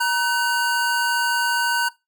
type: tone pair together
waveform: square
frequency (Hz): 947 / 1512.4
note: A#5 / F#6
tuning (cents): +27 / +38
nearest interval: minor sixth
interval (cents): 811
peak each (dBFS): -22 / -22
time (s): 0-1.89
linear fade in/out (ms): 10
effects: noise-tail reverb RT60 0.2 s tail -18 dB re dry